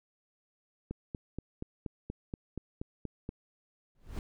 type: click train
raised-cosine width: 3 ms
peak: -24 dBFS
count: 11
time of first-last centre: 0.91-3.291 s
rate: 4.2 Hz
type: noise with exponential growth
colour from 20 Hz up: brown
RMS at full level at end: -32 dBFS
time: 3.95-4.19 s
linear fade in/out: 1 ms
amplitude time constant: 51 ms
effects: none